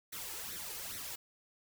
white noise with flanger, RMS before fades -43 dBFS, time 0.12-1.16 s, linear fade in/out 10 ms, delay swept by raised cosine 0.5 to 2.4 ms, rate 2.4 Hz, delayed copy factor +0.7, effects none

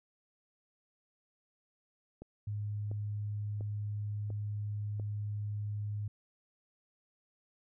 click train, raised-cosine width 2 ms, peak -33 dBFS, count 5, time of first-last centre 2.22-4.998 s, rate 1.44 Hz
sine tone, 104.1 Hz, G#2, 5 cents sharp, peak -34 dBFS, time 2.47-6.08 s, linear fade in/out 5 ms
effects none

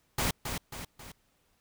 pink noise with echo, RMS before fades -29 dBFS, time 0.18-0.31 s, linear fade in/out 5 ms, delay 270 ms, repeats 3, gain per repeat -6 dB, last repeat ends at 1.12 s, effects pink hiss -71 dBFS RMS until 1.6 s

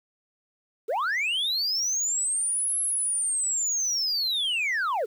sine linear two-way sweep, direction up then down, 380.8 to 11080 to 380.8 Hz, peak -21 dBFS, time 0.88-5.06 s, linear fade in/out 20 ms, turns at 2.79 s, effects tanh soft clip ceiling -23 dBFS + 9-bit

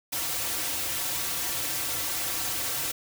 white noise with comb filter, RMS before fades -30 dBFS, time 0.12-2.92 s, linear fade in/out 10 ms, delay 4.8 ms, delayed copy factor -0.95, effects none

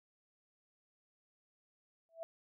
sine tone with exponential growth, 659 Hz, E5, 1 cent flat, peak -37 dBFS, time 2.09-2.23 s, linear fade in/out 0 ms, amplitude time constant 30 ms, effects none

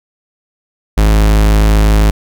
45% pulse tone, 52.7 Hz, G#1, 26 cents sharp, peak -6 dBFS, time 0.97-2.11 s, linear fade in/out 10 ms, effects none

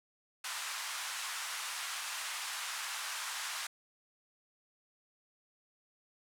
pink band-pass noise, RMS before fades -40 dBFS, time 0.44-3.67 s, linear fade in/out 5 ms, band 1000 to 11000 Hz, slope 24 dB/octave, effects none

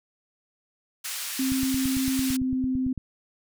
white band-pass noise, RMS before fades -33 dBFS, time 1.04-2.37 s, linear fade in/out 10 ms, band 1400 to 13000 Hz, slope 12 dB/octave
sine tone with pitch glide, 264.3 to 258.7 Hz, C4 to C4, +18 to -19 cents, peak -23 dBFS, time 1.39-2.93 s, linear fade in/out 5 ms, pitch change -37 cents, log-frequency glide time 2.23-2.41 s
click train, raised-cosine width 5 ms, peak -21 dBFS, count 14, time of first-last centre 1.52-2.977 s, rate 8.92 Hz
effects none

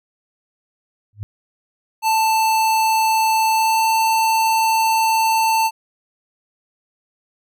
sine tone with exponential growth, 103.83 Hz, G#2, in tune, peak -21 dBFS, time 1.13-1.23 s, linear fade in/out 0 ms, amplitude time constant 21 ms
square tone with pitch glide, 884 to 891.2 Hz, A5 to A5, +8 to +22 cents, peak -15 dBFS, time 2.02-5.71 s, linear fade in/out 50 ms, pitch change +14 cents, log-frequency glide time 3.51-3.84 s
effects none

